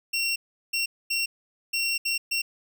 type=tone bursts at uneven times; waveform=25% pulse; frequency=2732 Hz; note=F7; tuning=39 cents flat; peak=-20 dBFS; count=6; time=0.13-0.36 / 0.73-0.86 / 1.1-1.26 / 1.73-1.98 / 2.05-2.18 / 2.31-2.42 s; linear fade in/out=10 ms; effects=none